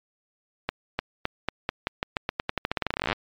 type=accelerating click train; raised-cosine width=0.3 ms; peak=-8 dBFS; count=30; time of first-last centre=0.69-3.129 s; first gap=300 ms; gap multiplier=0.88; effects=low-pass 4000 Hz 12 dB/octave + MP3 96 kbps